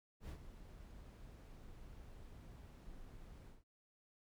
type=noise with ADSR envelope; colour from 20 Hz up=brown; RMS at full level=-45 dBFS; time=0.2-3.64 s; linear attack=93 ms; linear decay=81 ms; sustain=-10 dB; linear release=160 ms; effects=none